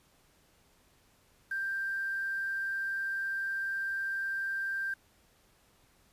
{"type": "tone with quantisation", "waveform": "sine", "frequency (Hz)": 1579, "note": "G6", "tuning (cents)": 12, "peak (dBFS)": -31, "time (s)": [1.51, 4.94], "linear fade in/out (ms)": 5, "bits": 9, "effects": ["pink hiss -66 dBFS RMS until 6.12 s", "resampled to 32000 Hz"]}